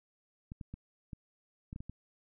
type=clicks; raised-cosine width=5 ms; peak=-30 dBFS; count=8; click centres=0.519 / 0.612 / 0.74 / 1.132 / 1.729 / 1.761 / 1.805 / 1.896 s; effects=none

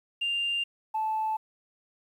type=tone pair in turn; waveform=sine; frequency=2794 / 873 Hz; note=F7 / A5; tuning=0 / -14 cents; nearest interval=octave + minor sixth; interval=2014 cents; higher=first; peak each=-25 dBFS; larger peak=neither; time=0.21-0.64 / 0.94-1.37 s; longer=neither; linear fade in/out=10 ms; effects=tanh soft clip ceiling -22 dBFS + 10-bit

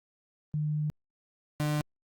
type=tone pair in turn; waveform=sine / 35% pulse; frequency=151.1 / 149.71 Hz; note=D3 / D3; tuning=+50 / +34 cents; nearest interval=unison; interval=16 cents; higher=first; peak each=-27 / -25 dBFS; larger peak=second; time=0.54-0.9 / 1.6-1.81 s; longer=first; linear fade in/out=0 ms; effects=Opus 32 kbps

